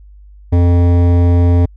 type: tone with hard clipping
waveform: triangle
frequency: 87.3 Hz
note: F2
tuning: in tune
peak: -9 dBFS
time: 0.52-1.66 s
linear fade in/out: 10 ms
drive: 18 dB
effects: added 50 Hz sine -36 dBFS peak until 1.76 s